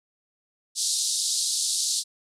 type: band-pass noise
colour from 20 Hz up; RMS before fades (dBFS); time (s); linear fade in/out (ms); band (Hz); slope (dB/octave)
pink; -26; 0.75-2.04; 50; 3900 to 10000; 48
effects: none